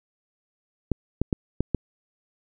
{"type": "clicks", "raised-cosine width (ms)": 3, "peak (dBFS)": -9, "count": 5, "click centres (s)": [0.917, 1.216, 1.328, 1.606, 1.747], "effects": []}